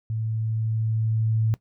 sine tone with level ramp, 110.9 Hz, A2, 14 cents sharp, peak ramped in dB -25 to -19 dBFS, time 0.1-1.54 s, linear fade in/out 0 ms, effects noise-tail reverb RT60 0.1 s tail -18 dB re dry

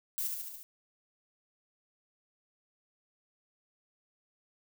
violet noise with echo, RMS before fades -34 dBFS, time 0.18-0.27 s, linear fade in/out 0 ms, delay 72 ms, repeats 5, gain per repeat -3 dB, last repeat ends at 0.63 s, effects none

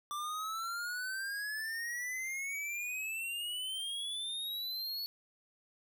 square exponential sweep, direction up, 1170 to 4435 Hz, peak -37 dBFS, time 0.11-5.06 s, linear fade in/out 0 ms, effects none

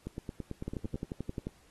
two click trains, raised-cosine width 3 ms, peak -22 / -24 dBFS, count 10 / 9, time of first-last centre 0.68-1.469 / 0.07-0.957 s, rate 11.4 / 9.02 Hz, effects pink hiss -64 dBFS RMS until 1.7 s + AAC 32 kbps

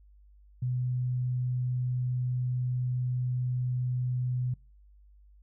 sine tone, 125.3 Hz, B2, 25 cents sharp, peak -27 dBFS, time 0.62-4.54 s, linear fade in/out 5 ms, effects noise-tail reverb RT60 0.3 s tail -24 dB re dry + added 50 Hz sine -54 dBFS peak until 5.42 s

